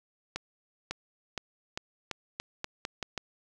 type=accelerating click train; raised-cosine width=0.2 ms; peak=-16 dBFS; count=10; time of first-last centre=0.36-3.177 s; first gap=550 ms; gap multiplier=0.85; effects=none